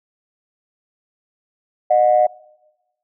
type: tone pair together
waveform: sine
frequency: 612.2 / 728 Hz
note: D#5 / F#5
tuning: -28 / -28 cents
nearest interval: minor third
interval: 300 cents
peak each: -13 dBFS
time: 1.9-2.27 s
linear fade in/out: 10 ms
effects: noise-tail reverb RT60 1.0 s tail -21 dB re dry + tanh soft clip ceiling -3 dBFS